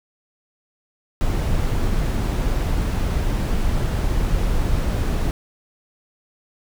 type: noise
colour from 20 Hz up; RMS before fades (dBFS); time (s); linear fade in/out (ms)
brown; -20; 1.21-5.31; 0
effects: none